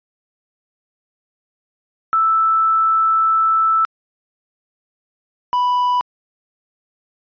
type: tone pair in turn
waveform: sine / triangle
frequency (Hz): 1318.5 / 987.8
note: E6 / B5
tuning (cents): 0 / 0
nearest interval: perfect fourth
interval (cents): 500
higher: first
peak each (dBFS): -12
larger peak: neither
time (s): 2.13-3.85 / 5.53-6.01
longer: first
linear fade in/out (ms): 0
effects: resampled to 11025 Hz